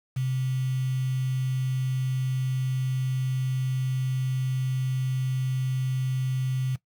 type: tone with quantisation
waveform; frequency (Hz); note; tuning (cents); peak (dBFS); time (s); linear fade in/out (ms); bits
sine; 130; C3; -11; -24; 0.16-6.76; 10; 7
effects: noise-tail reverb RT60 0.1 s tail -17 dB re dry